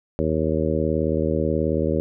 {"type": "harmonic tone", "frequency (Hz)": 78.5, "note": "D#2", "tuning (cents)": 16, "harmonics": [1, 2, 3, 4, 5, 6, 7], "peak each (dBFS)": [-27, -27, -27, -27, -27, -27, -27], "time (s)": [0.19, 2], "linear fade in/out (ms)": 0, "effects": []}